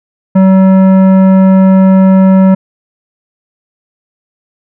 triangle tone with tanh clipping, 190 Hz, F#3, 46 cents sharp, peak -4 dBFS, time 0.35-2.55 s, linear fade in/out 10 ms, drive 17 dB, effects none

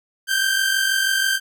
sawtooth tone pair together, 1544 / 1590.2 Hz, G6 / G6, -27 / +24 cents, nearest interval minor second, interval 51 cents, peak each -17 dBFS, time 0.27-1.4 s, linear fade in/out 50 ms, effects none

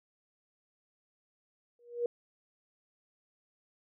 sine tone with exponential growth, 477.8 Hz, A#4, 43 cents sharp, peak -25 dBFS, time 1.79-2.06 s, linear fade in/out 2 ms, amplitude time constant 58 ms, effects none

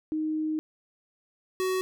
sine / square tone pair in turn, 311.1 / 373.7 Hz, D#4 / F#4, 0 / +17 cents, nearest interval minor third, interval 317 cents, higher second, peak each -26 dBFS, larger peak neither, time 0.12-0.59 / 1.6-1.81 s, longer first, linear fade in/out 0 ms, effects none

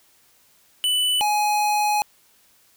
square tone pair in turn, 2985 / 837.6 Hz, F#7 / G#5, +15 / +15 cents, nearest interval octave + minor seventh, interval 2200 cents, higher first, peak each -19 dBFS, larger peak neither, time 0.84-1.21 / 1.21-2.02 s, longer second, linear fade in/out 0 ms, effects white hiss -58 dBFS RMS until 2.76 s

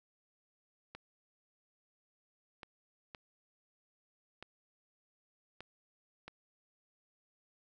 clicks, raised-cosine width 0.3 ms, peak -30 dBFS, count 6, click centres 0.95 / 2.632 / 3.148 / 4.426 / 5.606 / 6.28 s, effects none

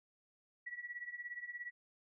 sine tone with tremolo, 1936 Hz, B6, 35 cents flat, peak -39 dBFS, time 0.66-1.71 s, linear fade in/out 10 ms, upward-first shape triangle, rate 17 Hz, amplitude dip 90%, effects none

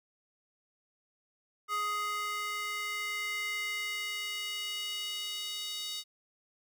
square tone with high-pass filter sweep, 416.5 Hz, G#4, 5 cents sharp, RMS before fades -36 dBFS, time 1.68-6.04 s, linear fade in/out 50 ms, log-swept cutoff 1300 to 3800 Hz, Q 3.2, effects none

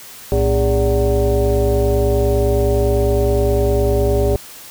sine tone with frequency modulation, 233.1 Hz, A#3, in tune, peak -12 dBFS, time 0.32-4.36 s, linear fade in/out 0 ms, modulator 172 Hz, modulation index 2.1, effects white hiss -37 dBFS RMS until 4.7 s

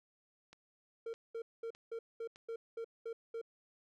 click train, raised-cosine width 0.2 ms, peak -38 dBFS, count 4, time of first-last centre 0.53-2.359 s, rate 1.64 Hz
triangle tone bursts, 457.6 Hz, A#4, 32 cents flat, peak -37 dBFS, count 9, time 1.06-3.415 s, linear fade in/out 5 ms, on 75 ms, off 210 ms
effects none

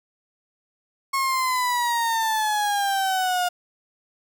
35% pulse exponential sweep, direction down, 1092 to 710 Hz, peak -19 dBFS, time 1.13-3.49 s, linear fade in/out 10 ms, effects none

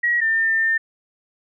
sine tone pair in turn, 1908 / 1800.9 Hz, A#6 / A6, +40 / +40 cents, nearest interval minor second, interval 100 cents, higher first, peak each -16 dBFS, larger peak neither, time 0.03-0.21 / 0.21-0.78 s, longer second, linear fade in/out 10 ms, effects none

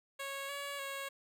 10% pulse tone with pitch steps, 551 / 565 / 550 Hz, C#5 / C#5 / C#5, -11 / +33 / -14 cents, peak -31 dBFS, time 0.19-1.09 s, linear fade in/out 10 ms, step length 300 ms, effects none

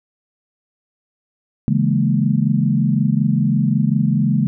sine chord, A# half-diminished seventh, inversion first, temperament equal with one note detuned, 140.77 / 164.81 / 207.7 / 233.1 Hz, C#3 / E3 / G#3 / A#3, +27 / 0 / 0 / 0 cents, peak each -18 / -20 / -18 / -21 dBFS, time 1.68-4.47 s, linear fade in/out 0 ms, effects none

